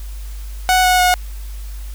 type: tone with pitch steps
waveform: sawtooth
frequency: 740 / 732.8 / 725.6 Hz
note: F#5 / F#5 / F#5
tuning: 0 / -17 / -34 cents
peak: -7 dBFS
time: 0.69-1.14 s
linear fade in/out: 0 ms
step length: 150 ms
effects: added 50 Hz sine -26 dBFS peak until 1.94 s + white hiss -43 dBFS RMS until 1.94 s